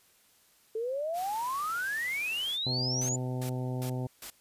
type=exponential sweep; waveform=sine; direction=up; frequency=431.7 to 7120 Hz; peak=-30 dBFS; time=0.75-3.16 s; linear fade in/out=5 ms
type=noise; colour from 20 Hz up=white; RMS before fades=-45 dBFS; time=1.13-2.59 s; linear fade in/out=50 ms
type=harmonic tone; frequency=127.1 Hz; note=C3; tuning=50 cents flat; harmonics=1 / 2 / 3 / 4 / 5 / 6 / 7; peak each=-32 / -38 / -42 / -44 / -46 / -48 / -49 dBFS; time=2.66-4.07 s; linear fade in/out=5 ms
type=noise bursts; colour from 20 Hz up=white; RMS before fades=-42 dBFS; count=4; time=3.01-4.302 s; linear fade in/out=5 ms; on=83 ms; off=320 ms
effects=white hiss -64 dBFS RMS until 4.4 s + resampled to 32000 Hz